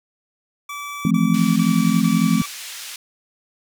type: tone bursts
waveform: 25% pulse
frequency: 1155 Hz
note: D6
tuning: 29 cents flat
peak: -25 dBFS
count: 4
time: 0.69-2.46 s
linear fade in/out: 5 ms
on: 420 ms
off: 30 ms
type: chord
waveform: sine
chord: F major seventh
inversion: third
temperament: just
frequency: 163.7 / 174.61 / 218.3 / 261.9 Hz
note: E3 / F3 / A3 / C4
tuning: -12 / 0 / -13 / +2 cents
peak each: -23 / -19 / -18 / -21 dBFS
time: 1.05-2.42 s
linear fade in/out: 2 ms
type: band-pass noise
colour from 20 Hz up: pink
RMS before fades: -34 dBFS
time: 1.34-2.96 s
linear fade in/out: 2 ms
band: 2400 to 12000 Hz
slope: 12 dB/octave
effects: none